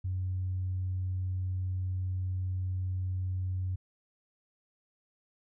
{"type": "tone", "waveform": "sine", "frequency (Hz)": 92.5, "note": "F#2", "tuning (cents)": 0, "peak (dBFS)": -29, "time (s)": [0.04, 3.76], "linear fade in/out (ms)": 10, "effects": ["tanh soft clip ceiling -25 dBFS"]}